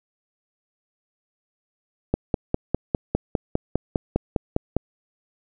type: click train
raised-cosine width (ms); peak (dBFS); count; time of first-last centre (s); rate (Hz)
2; -6; 14; 2.14-4.766; 4.95
effects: none